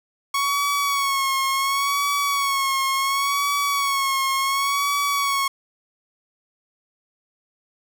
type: tone with vibrato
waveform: sawtooth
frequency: 1108.7 Hz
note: C#6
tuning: in tune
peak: -16 dBFS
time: 0.34-5.48 s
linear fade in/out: 5 ms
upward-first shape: sine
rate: 0.7 Hz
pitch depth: 48 cents each way
effects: none